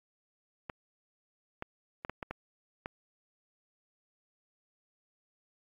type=clicks; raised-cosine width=0.5 ms; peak=-22 dBFS; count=7; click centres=0.698 / 1.624 / 2.049 / 2.096 / 2.228 / 2.31 / 2.859 s; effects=AAC 64 kbps